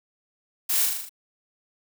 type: noise with echo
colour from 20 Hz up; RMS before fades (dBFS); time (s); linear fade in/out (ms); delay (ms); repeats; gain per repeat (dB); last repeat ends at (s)
blue; -24; 0.69-0.86; 10; 39; 6; -3; 1.094
effects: none